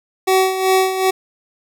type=tone with tremolo; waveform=25% pulse; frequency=377.9 Hz; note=F#4; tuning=37 cents sharp; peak=-7 dBFS; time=0.27-1.11 s; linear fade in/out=10 ms; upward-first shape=sine; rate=2.6 Hz; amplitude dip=65%; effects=none